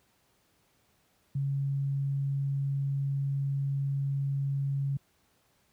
sine tone, 138.59 Hz, C#3, in tune, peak -27 dBFS, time 1.35-4.97 s, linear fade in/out 5 ms, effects pink hiss -69 dBFS RMS until 5.72 s + high-pass 60 Hz 12 dB/octave

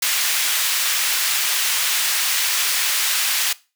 pink high-pass noise, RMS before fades -20 dBFS, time 0.02-3.53 s, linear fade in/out 5 ms, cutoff 2000 Hz, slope 12 dB/octave, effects noise-tail reverb RT60 0.3 s tail -20 dB re dry

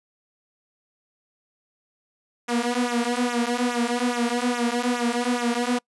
sawtooth tone with flanger, 241.5 Hz, B3, 39 cents flat, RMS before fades -24 dBFS, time 2.48-5.79 s, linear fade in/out 10 ms, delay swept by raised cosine 0.21 to 5.01 ms, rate 2.4 Hz, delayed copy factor -0.9, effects noise-tail reverb RT60 0.1 s tail -26 dB re dry + resampled to 24000 Hz

